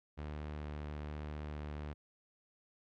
sawtooth tone with vibrato, 74.8 Hz, D2, 32 cents sharp, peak -37 dBFS, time 0.17-1.94 s, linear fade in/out 20 ms, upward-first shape sine, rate 1.1 Hz, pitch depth 10 cents each way, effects low-pass 3000 Hz 12 dB/octave

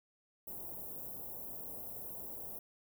white band-stop noise, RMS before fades -45 dBFS, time 0.47-2.59 s, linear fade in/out 5 ms, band 760 to 13000 Hz, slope 24 dB/octave, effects none

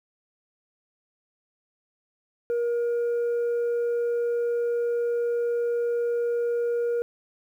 sine tone, 474 Hz, A#4, 29 cents sharp, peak -20 dBFS, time 2.5-7.02 s, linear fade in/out 0 ms, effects tanh soft clip ceiling -22 dBFS + 10-bit

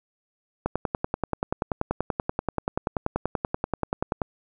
click train, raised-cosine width 1 ms, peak -10 dBFS, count 38, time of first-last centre 0.66-4.218 s, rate 10.4 Hz, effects none

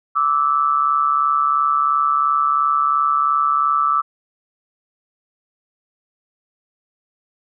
sine tone pair together, 1167.1 / 1310 Hz, D6 / E6, -11 / -11 cents, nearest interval major second, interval 200 cents, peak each -17 dBFS, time 0.15-4.02 s, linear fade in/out 20 ms, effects none

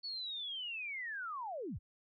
sine linear sweep, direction down, 4481 to 38.45 Hz, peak -39 dBFS, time 0.03-1.79 s, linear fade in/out 20 ms, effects none

